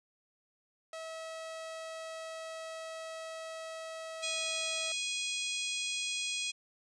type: tone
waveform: sawtooth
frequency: 646 Hz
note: E5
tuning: 35 cents flat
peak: -37 dBFS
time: 0.93-4.92 s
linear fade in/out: 2 ms
type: harmonic tone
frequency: 829 Hz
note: G#5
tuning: 3 cents flat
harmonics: 3 / 4 / 5 / 6 / 7 / 8 / 9 / 10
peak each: -38 / -38 / -43 / -45 / -45 / -45 / -46 / -44 dBFS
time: 4.22-6.52 s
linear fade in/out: 20 ms
effects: resampled to 22050 Hz + 11-bit